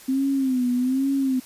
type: tone with vibrato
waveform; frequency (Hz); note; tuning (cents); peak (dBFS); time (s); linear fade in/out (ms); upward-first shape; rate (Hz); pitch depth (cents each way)
sine; 260; C4; -11; -19; 0.08-1.4; 10; sine; 1.2; 98
effects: white hiss -46 dBFS RMS until 1.45 s + resampled to 32000 Hz